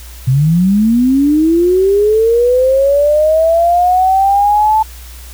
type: linear sweep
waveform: sine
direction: up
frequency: 123.47 to 880 Hz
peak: -7 dBFS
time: 0.27-4.83 s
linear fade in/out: 10 ms
effects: added 60 Hz sine -30 dBFS peak until 5.33 s + white hiss -37 dBFS RMS until 5.33 s